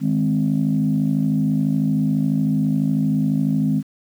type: chord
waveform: sine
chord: Ab major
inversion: second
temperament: equal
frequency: 155.56 / 207.7 / 261.6 Hz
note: Eb3 / Ab3 / C4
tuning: 0 / 0 / 0 cents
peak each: -20 dBFS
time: 0-3.83 s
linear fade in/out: 50 ms
effects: tanh soft clip ceiling -9 dBFS + 8-bit